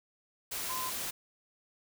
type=tone in noise; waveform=sine; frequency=1027 Hz; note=C6; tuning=33 cents flat; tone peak=-36 dBFS; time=0.69-0.9 s; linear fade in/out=10 ms; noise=white; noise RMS=-37 dBFS; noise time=0.51-1.11 s; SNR=-2 dB; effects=none